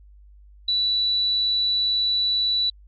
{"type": "tone", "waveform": "sine", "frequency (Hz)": 3951, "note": "B7", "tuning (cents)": 0, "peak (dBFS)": -19, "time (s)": [0.68, 2.7], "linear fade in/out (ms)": 5, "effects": ["added 50 Hz sine -46 dBFS peak until 2.87 s", "Opus 48 kbps"]}